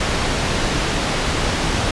pink low-pass noise, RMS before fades -20 dBFS, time 0-1.91 s, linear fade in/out 5 ms, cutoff 5700 Hz, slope 12 dB/octave, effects resampled to 24000 Hz

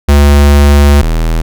square tone pair in turn, 71.8 / 40.58 Hz, D2 / E1, -39 / -26 cents, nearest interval minor seventh, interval 987 cents, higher first, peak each -3 / -9 dBFS, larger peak first, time 0.08-1.02 / 1.02-1.42 s, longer first, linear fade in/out 10 ms, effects none

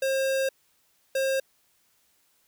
square tone pair in turn, 535 / 535 Hz, C5 / C5, +38 / +38 cents, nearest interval unison, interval 0 cents, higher neither, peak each -24 dBFS, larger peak neither, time 0.02-0.49 / 1.15-1.4 s, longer first, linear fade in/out 5 ms, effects white hiss -67 dBFS RMS until 2.47 s

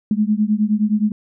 sine beating tone pair, 207.7 / 217.3 Hz, G#3 / A3, 0 / -21 cents, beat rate 9.6 Hz, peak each -17 / -18 dBFS, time 0.11-1.12 s, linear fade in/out 2 ms, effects none

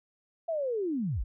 sine linear sweep, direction down, 681 to 30.3 Hz, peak -28 dBFS, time 0.48-1.24 s, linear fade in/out 10 ms, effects none

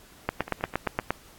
two click trains, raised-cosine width 0.5 ms, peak -9 / -22 dBFS, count 8 / 5, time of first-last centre 0.29-1.106 / 0.48-0.997 s, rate 8.58 / 7.73 Hz, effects pink hiss -53 dBFS RMS until 1.38 s + AAC 64 kbps

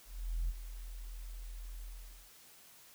sine tone with ADSR envelope, 41.82 Hz, E1, 26 cents sharp, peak -29 dBFS, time 0.05-2.31 s, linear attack 440 ms, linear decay 32 ms, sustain -13 dB, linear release 470 ms, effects tanh soft clip ceiling -28 dBFS + white hiss -59 dBFS RMS until 2.94 s

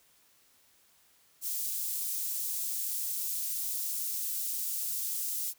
white high-pass noise, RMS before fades -34 dBFS, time 1.41-5.54 s, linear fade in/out 50 ms, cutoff 7200 Hz, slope 12 dB/octave, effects white hiss -65 dBFS RMS until 5.58 s

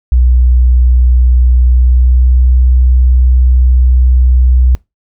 sine tone with pitch glide, 61.74 to 62.75 Hz, B1 to B1, 0 to +28 cents, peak -4 dBFS, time 0.12-4.75 s, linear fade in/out 0 ms, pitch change +28 cents, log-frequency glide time 1.66-2.41 s, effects noise-tail reverb RT60 0.2 s tail -23 dB re dry

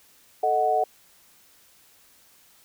sine chord, D# diminished, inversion second, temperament equal, 440 / 622.3 / 740 Hz, A4 / D#5 / F#5, 0 / 0 / 0 cents, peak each -27 / -26 / -21 dBFS, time 0.43-0.84 s, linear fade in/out 5 ms, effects white hiss -57 dBFS RMS until 2.64 s

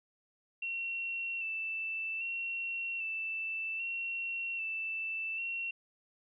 sine tone with vibrato, 2691 Hz, E7, 35 cents sharp, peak -34 dBFS, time 0.62-5.71 s, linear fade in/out 5 ms, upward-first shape square, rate 0.63 Hz, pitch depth 24 cents each way, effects none

